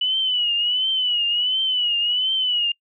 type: tone with vibrato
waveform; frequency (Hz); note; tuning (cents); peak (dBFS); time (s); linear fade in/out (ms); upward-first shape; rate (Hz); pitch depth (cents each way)
sine; 2960; F#7; 0; -18; 0.01-2.72; 5; triangle; 1.4; 100
effects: noise-tail reverb RT60 0.1 s tail -26 dB re dry